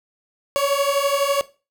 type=beating tone pair; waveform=30% pulse; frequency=554.4 / 566.4 Hz; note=C#5 / C#5; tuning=0 / +37 cents; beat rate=12 Hz; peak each=-18 dBFS; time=0.56-1.41 s; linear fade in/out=0 ms; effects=noise-tail reverb RT60 0.3 s tail -17 dB re dry